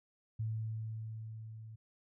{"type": "tone with level ramp", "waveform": "sine", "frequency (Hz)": 110.5, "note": "A2", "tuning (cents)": 8, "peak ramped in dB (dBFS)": [-33, -47], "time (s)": [0.39, 1.76], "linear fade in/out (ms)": 10, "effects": []}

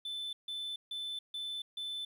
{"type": "tone bursts", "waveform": "sine", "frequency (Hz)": 3520, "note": "A7", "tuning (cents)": 0, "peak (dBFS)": -34, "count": 5, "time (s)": [0.05, 2.05], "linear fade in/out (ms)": 5, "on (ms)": 280, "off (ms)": 150, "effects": ["tanh soft clip ceiling -36 dBFS", "11-bit"]}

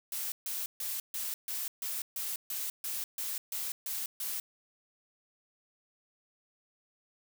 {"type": "noise bursts", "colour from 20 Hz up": "blue", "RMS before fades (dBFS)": -36, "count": 13, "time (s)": [0.12, 4.4], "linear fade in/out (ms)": 2, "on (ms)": 200, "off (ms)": 140, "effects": []}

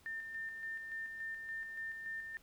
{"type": "tone with tremolo", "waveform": "sine", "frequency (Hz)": 1800, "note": "A6", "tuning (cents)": 39, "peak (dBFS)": -39, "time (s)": [0.06, 2.37], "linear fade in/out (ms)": 0, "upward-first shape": "square", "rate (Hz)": 3.5, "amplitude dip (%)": 40, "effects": ["pink hiss -66 dBFS RMS until 2.42 s"]}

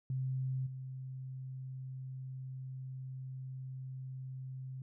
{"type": "tone with level steps", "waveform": "sine", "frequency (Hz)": 130.81, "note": "C3", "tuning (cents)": 0, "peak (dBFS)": [-33, -41], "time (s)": [0.1, 4.82], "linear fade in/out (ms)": 2, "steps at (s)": 0.66, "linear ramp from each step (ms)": 10, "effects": []}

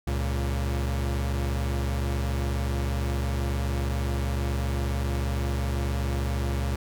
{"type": "tone pair together", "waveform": "45% pulse", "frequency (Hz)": [69.33, 116.54], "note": ["C#2", "A#2"], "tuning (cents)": [1, 0], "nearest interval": "major sixth", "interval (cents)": 899, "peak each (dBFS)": [-26, -31], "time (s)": [0.07, 6.76], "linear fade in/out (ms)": 5, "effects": []}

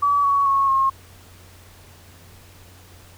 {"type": "tone with pitch steps", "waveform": "sine", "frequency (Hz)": [1144, 1121.1, 1098.7, 1076.7], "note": ["D6", "C#6", "C#6", "C6"], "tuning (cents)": [-46, 19, -16, 49], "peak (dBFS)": -15, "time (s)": [0.02, 0.9], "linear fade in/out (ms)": 10, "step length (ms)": 220, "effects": ["added 90 Hz sine -47 dBFS peak until 3.17 s", "pink hiss -49 dBFS RMS until 3.17 s"]}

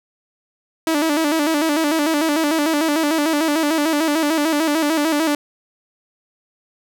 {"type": "tone with vibrato", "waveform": "sawtooth", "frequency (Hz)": 307.5, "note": "D#4", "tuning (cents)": -20, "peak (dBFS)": -12, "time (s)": [0.87, 5.35], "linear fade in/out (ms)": 2, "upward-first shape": "square", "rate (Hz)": 6.7, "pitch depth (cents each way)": 88, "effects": []}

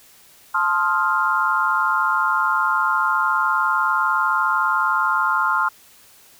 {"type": "chord", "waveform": "sine", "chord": "F dominant seventh", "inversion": "first", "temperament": "just", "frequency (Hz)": [873.1, 1047.7, 1257.2, 1396.9], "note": ["A5", "C6", "Eb6", "F6"], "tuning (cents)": [-14, 2, 18, 0], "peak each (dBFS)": [-25, -21, -24, -20], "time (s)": [0.54, 5.69], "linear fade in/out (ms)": 10, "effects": ["white hiss -50 dBFS RMS until 6.39 s"]}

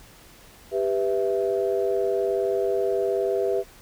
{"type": "chord", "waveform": "sine", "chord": "E minor", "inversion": "first", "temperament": "just", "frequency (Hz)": [395.6, 494.4, 659.3], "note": ["G4", "B4", "E5"], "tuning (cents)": [16, 2, 0], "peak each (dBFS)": [-23, -26, -27], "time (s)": [0.71, 3.64], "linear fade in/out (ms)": 50, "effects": ["tanh soft clip ceiling -12 dBFS", "pink hiss -50 dBFS RMS until 3.81 s"]}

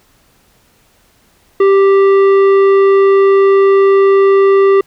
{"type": "tone with tanh clipping", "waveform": "triangle", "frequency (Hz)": 392, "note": "G4", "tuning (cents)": 0, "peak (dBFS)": -7, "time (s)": [1.6, 4.81], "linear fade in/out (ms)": 5, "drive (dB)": 15, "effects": ["pink hiss -52 dBFS RMS until 4.86 s"]}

